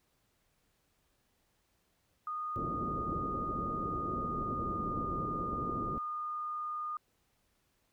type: tone with pitch glide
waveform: sine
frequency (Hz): 1231 to 1221.8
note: D#6 to D#6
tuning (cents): -19 to -32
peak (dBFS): -35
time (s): 2.27-6.97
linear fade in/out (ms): 2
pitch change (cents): -13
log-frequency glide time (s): 4.19-4.94
type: low-pass noise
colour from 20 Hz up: white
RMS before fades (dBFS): -39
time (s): 2.56-5.98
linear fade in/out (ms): 0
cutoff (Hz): 420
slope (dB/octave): 24
effects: pink hiss -75 dBFS RMS until 7.92 s